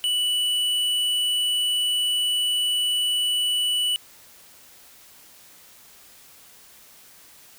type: tone with tanh clipping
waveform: triangle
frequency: 2960 Hz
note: F#7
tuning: in tune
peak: -22 dBFS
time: 0.04-3.96 s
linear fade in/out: 0 ms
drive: 14 dB
effects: white hiss -50 dBFS RMS until 7.58 s